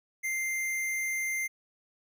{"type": "tone", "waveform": "square", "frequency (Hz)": 2093, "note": "C7", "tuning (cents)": 0, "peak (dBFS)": -30, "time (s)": [0.23, 1.48], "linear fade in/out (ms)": 20, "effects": []}